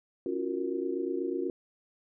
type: chord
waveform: sine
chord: Gb major seventh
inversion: second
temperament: equal with one note detuned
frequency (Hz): 277.2 / 341.8 / 370 / 466.2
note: Db4 / F4 / Gb4 / Bb4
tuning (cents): 0 / -37 / 0 / 0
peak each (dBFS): -36 / -34 / -33 / -38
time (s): 0.26-1.5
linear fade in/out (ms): 2
effects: none